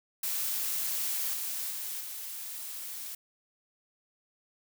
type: noise with level steps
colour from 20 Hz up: blue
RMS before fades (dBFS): -32 / -35 / -37 / -40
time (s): 0.23-3.15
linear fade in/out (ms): 5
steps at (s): 1.33 / 1.7 / 2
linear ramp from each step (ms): 10
effects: none